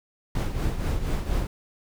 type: noise with tremolo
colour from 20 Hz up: brown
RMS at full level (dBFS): -23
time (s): 0.35-1.47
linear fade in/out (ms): 2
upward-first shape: triangle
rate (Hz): 4.2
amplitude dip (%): 65
effects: none